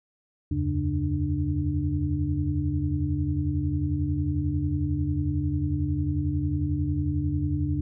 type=tone cluster; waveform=sine; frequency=79.5 / 90.6 / 139.9 / 296.5 Hz; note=D#2 / F#2 / C#3 / D4; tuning=+38 / -36 / +16 / +17 cents; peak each=-29 dBFS; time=0.51-7.81 s; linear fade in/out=5 ms; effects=none